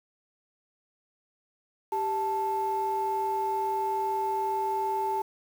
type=tone pair together; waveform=sine; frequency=392 / 878.8 Hz; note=G4 / A5; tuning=0 / -2 cents; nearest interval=octave + major second; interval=1398 cents; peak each=-31 / -26 dBFS; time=1.92-5.22 s; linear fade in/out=5 ms; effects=tanh soft clip ceiling -20 dBFS + 8-bit